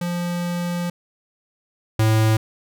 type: tone pair in turn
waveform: square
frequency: 174.61 / 110 Hz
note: F3 / A2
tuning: 0 / 0 cents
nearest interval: minor sixth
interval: 800 cents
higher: first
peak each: -23 / -15 dBFS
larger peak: second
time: 0.01-0.9 / 1.99-2.37 s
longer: first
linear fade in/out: 5 ms
effects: none